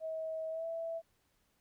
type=tone with pitch glide; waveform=sine; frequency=640 to 660.3 Hz; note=D#5 to E5; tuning=+49 to +3 cents; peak=-36 dBFS; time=0-1.02 s; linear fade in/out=50 ms; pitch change=+54 cents; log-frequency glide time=0.5-0.66 s; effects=pink hiss -75 dBFS RMS until 1.6 s